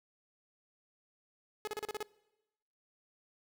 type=tone bursts; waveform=sawtooth; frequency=424.6 Hz; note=G#4; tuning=38 cents sharp; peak=-32 dBFS; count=7; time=1.65-2.028 s; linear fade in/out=0 ms; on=24 ms; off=35 ms; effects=noise-tail reverb RT60 1.0 s tail -23 dB re dry